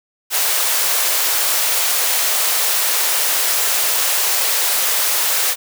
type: high-pass noise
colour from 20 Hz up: white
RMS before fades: -17 dBFS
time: 0.3-5.56 s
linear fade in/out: 50 ms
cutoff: 460 Hz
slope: 24 dB/octave
effects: none